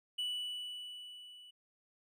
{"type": "tone with level ramp", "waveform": "triangle", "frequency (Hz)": 2960, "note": "F#7", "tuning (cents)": 0, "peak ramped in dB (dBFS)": [-32, -52], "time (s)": [0.18, 1.51], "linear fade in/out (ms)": 10, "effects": []}